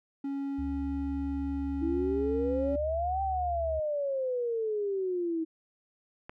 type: tone with pitch glide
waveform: triangle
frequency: 277.2 to 275.1 Hz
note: C#4 to C#4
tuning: 0 to -13 cents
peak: -29 dBFS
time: 0.24-2.76 s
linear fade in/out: 5 ms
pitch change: -13 cents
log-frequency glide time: 2.16-2.24 s
type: tone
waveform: sine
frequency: 72.1 Hz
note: D2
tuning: 31 cents flat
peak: -35 dBFS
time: 0.58-3.8 s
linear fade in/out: 10 ms
type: exponential two-way sweep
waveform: sine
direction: up then down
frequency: 318.3 to 784 to 318.3 Hz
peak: -28 dBFS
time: 1.81-5.45 s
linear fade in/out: 20 ms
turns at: 3.22 s
type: click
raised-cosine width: 0.5 ms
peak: -27 dBFS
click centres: 6.295 s
effects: none